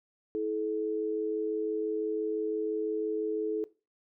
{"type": "tone pair together", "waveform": "sine", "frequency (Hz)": [324.8, 430.7], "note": ["E4", "A4"], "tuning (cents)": [-26, -37], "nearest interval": "perfect fourth", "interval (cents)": 489, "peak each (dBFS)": [-34, -30], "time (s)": [0.35, 3.64], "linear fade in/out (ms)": 0, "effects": ["noise-tail reverb RT60 0.3 s tail -19 dB re dry"]}